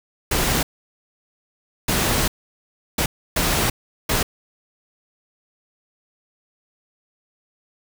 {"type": "noise bursts at uneven times", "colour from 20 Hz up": "pink", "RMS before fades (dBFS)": -20, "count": 5, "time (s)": [[0.31, 0.63], [1.88, 2.28], [2.98, 3.06], [3.36, 3.7], [4.09, 4.23]], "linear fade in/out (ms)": 5, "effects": []}